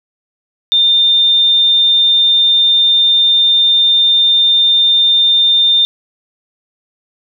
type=tone; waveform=sine; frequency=3610 Hz; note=A7; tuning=44 cents sharp; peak=-7 dBFS; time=0.72-5.85 s; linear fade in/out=0 ms; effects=8-bit